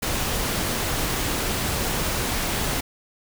pink noise, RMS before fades -25 dBFS, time 0.02-2.81 s, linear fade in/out 10 ms, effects none

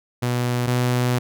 sawtooth tone pair in turn, 122.5 / 123.85 Hz, B2 / B2, -14 / +5 cents, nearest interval unison, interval 19 cents, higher second, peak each -16 / -14 dBFS, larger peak second, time 0.22-0.67 / 0.67-1.19 s, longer second, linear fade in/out 10 ms, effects none

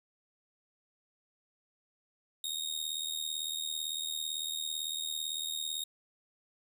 sawtooth tone with amplitude modulation, 3729 Hz, A#7, in tune, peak -28 dBFS, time 2.44-5.84 s, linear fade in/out 2 ms, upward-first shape sine, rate 77.9 Hz, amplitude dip 75%, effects none

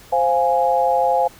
sine chord, F minor, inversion second, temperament equal, 523.3 / 698.5 / 830.6 Hz, C5 / F5 / Ab5, 0 / 0 / 0 cents, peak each -19 / -19 / -18 dBFS, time 0.12-1.28 s, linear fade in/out 10 ms, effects pink hiss -45 dBFS RMS until 1.39 s

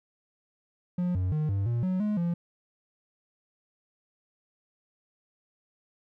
triangle tone with pitch steps, 178.2 / 92 / 153.2 / 98.6 / 118.6 / 185.1 / 210.4 / 171.8 Hz, F3 / F#2 / D#3 / G2 / A#2 / F#3 / G#3 / F3, +35 / -9 / -27 / +11 / +30 / +1 / +23 / -28 cents, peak -23 dBFS, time 0.98-2.34 s, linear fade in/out 5 ms, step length 170 ms, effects none

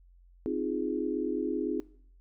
sine chord, F minor seventh, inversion second, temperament equal, 261.6 / 311.1 / 349.2 / 415.3 Hz, C4 / Eb4 / F4 / Ab4, 0 / 0 / 0 / 0 cents, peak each -34 dBFS, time 0.46-1.8 s, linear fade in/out 0 ms, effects noise-tail reverb RT60 0.6 s tail -20 dB re dry + added 44 Hz sine -55 dBFS peak until 2.2 s

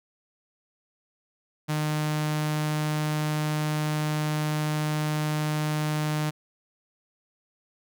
sawtooth tone with notch filter, 152.3 Hz, D#3, 37 cents flat, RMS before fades -27 dBFS, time 1.68-6.31 s, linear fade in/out 20 ms, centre 400 Hz, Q 2, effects none

